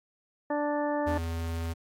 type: harmonic tone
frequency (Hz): 293.7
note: D4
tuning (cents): 0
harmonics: 1 / 2 / 3 / 4 / 5 / 6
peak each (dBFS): -31 / -30 / -33 / -41 / -47 / -40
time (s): 0.5-1.18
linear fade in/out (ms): 5
type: tone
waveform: square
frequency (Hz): 83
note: E2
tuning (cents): +12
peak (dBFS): -31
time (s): 1.06-1.74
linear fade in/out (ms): 20
effects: AAC 64 kbps